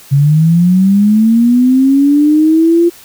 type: linear sweep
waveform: sine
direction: up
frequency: 136.2 to 346.4 Hz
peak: -5 dBFS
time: 0.11-2.9 s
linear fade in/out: 20 ms
effects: white hiss -38 dBFS RMS until 3.04 s